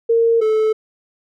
sine / triangle tone pair in turn, 459.9 / 435.5 Hz, A#4 / A4, -23 / -18 cents, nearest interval minor second, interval 95 cents, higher first, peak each -11 dBFS, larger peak neither, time 0.09-0.41 / 0.41-0.73 s, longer neither, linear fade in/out 10 ms, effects none

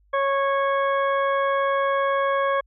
harmonic tone, 551 Hz, C#5, 11 cents flat, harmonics 1 / 2 / 3 / 4 / 6, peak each -22 / -23 / -29 / -36 / -42 dBFS, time 0.13-2.61 s, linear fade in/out 10 ms, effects added 50 Hz sine -57 dBFS peak until 2.66 s

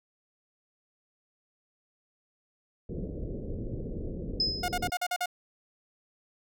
pink low-pass noise, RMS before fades -36 dBFS, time 2.89-4.9 s, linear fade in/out 5 ms, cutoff 520 Hz, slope 48 dB/octave
sine tone with exponential decay, 5100 Hz, D#8, 42 cents sharp, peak -22 dBFS, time 4.4-4.91 s, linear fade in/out 2 ms, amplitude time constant 110 ms
sawtooth tone bursts, 717 Hz, F5, 45 cents sharp, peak -24 dBFS, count 7, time 4.63-5.259 s, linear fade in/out 5 ms, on 53 ms, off 43 ms
effects none

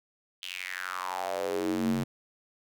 square tone with high-pass filter sweep, 45.89 Hz, F#1, 14 cents flat, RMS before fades -32 dBFS, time 0.42-2.04 s, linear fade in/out 10 ms, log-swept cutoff 3200 to 170 Hz, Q 5.1, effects none

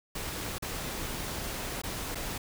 pink noise with dropouts, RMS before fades -36 dBFS, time 0.15-2.38 s, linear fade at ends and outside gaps 5 ms, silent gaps 0.584-0.623 / 1.818-1.835 / 2.148-2.154 s, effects none

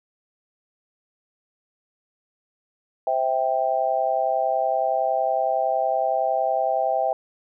sine chord, C major, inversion none, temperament just, 523.3 / 654.1 / 784.9 Hz, C5 / E5 / G5, 0 / -14 / +2 cents, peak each -27 / -23 / -23 dBFS, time 3.07-7.13 s, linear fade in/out 2 ms, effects none

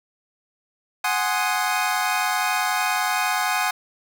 25% pulse chord, Ab dominant seventh, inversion third, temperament equal, 740 / 830.6 / 1046.5 / 1244.5 Hz, Gb5 / Ab5 / C6 / Eb6, 0 / 0 / 0 / 0 cents, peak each -21 / -22 / -24 / -24 dBFS, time 1.04-3.71 s, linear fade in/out 5 ms, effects none

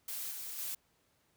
blue noise with level steps, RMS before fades -40 / -43 / -39 dBFS, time 0.08-0.75 s, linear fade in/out 5 ms, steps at 0.31 / 0.58 s, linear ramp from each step 10 ms, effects pink hiss -73 dBFS RMS until 1.36 s + high-pass 60 Hz 12 dB/octave

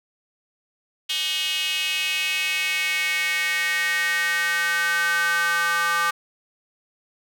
square tone with high-pass filter sweep, 170 Hz, F3, 46 cents flat, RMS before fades -23 dBFS, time 1.09-6.11 s, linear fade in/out 10 ms, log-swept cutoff 3100 to 1300 Hz, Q 4.6, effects none

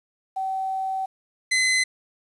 sine / sawtooth tone pair in turn, 765 / 2039 Hz, G5 / C7, -42 / -45 cents, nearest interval octave + perfect fourth, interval 1697 cents, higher second, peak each -24 / -15 dBFS, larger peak second, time 0.36-1.06 / 1.51-1.84 s, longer first, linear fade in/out 10 ms, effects resampled to 24000 Hz + 9-bit

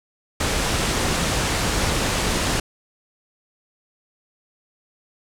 pink low-pass noise, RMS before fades -22 dBFS, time 0.4-2.6 s, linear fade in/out 5 ms, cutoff 9700 Hz, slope 24 dB/octave, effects none

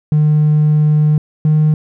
triangle tone pair in turn, 151.5 / 153.53 Hz, D#3 / D#3, -46 / -23 cents, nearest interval unison, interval 23 cents, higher second, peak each -5 dBFS, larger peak neither, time 0.12-1.18 / 1.45-1.74 s, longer first, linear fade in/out 2 ms, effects tanh soft clip ceiling -4 dBFS

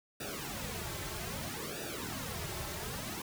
pink noise with flanger, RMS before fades -40 dBFS, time 0.2-3.22 s, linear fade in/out 5 ms, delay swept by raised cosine 0.93 to 4.23 ms, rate 0.62 Hz, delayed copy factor -0.9, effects none

